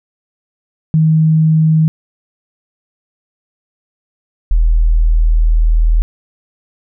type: tone pair in turn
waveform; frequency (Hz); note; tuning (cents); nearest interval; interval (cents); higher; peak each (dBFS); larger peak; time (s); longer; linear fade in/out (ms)
sine; 158.1 / 40.18; D#3 / E1; +28 / -44; 2 octaves; 2372; first; -7; neither; 0.94-1.88 / 4.51-6.02; second; 0
effects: none